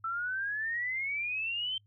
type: exponential sweep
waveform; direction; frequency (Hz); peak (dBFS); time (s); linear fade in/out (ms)
sine; up; 1318.5 to 3136; -31; 0.04-1.78; 5
effects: noise-tail reverb RT60 0.1 s tail -26 dB re dry + added 103 Hz sine -62 dBFS peak until 1.86 s